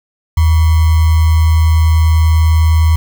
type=tone with sample-and-hold; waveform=sine; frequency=80.2 Hz; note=E2; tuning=47 cents flat; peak=-6 dBFS; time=0.37-2.96 s; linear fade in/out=5 ms; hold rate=1050 Hz; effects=none